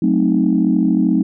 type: chord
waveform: sine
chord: F# diminished seventh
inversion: none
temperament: equal with one note detuned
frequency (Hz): 185 / 218.6 / 261.6 / 311.1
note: F#3 / A3 / C4 / Eb4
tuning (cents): 0 / -11 / 0 / 0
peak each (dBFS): -17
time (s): 0.02-1.23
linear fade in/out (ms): 5
effects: tanh soft clip ceiling -3 dBFS